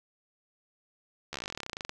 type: slowing click train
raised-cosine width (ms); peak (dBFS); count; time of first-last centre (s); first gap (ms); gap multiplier
0.2; -19; 23; 1.33-1.894; 13; 1.06
effects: none